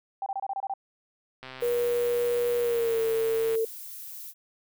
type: tone bursts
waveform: sine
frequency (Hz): 784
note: G5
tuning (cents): 0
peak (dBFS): -28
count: 8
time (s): 0.22-0.738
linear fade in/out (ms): 2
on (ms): 42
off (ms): 26
type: click train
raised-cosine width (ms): 0.3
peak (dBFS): -25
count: 277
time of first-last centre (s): 1.43-3.553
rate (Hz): 130
type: noise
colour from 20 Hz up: violet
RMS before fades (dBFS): -41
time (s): 1.6-4.34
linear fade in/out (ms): 50
type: tone with pitch glide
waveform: sine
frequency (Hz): 480 to 450.5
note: B4 to A4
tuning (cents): -49 to +41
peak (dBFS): -23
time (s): 1.62-3.65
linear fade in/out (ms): 5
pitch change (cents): -110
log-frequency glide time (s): 2.59-3.02
effects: none